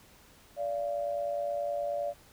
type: tone pair together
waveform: sine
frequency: 579 / 688.6 Hz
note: D5 / F5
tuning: -25 / -25 cents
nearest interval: minor third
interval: 300 cents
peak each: -31 / -35 dBFS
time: 0.56-2.14 s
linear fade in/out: 50 ms
effects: pink hiss -58 dBFS RMS until 2.32 s